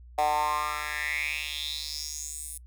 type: tone with high-pass filter sweep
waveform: 10% pulse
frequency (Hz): 150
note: D3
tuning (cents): +37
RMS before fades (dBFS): -31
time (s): 0.18-2.58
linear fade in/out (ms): 5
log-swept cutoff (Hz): 710 to 10000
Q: 5.6
effects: noise-tail reverb RT60 0.1 s tail -24 dB re dry + added 60 Hz sine -46 dBFS peak until 2.66 s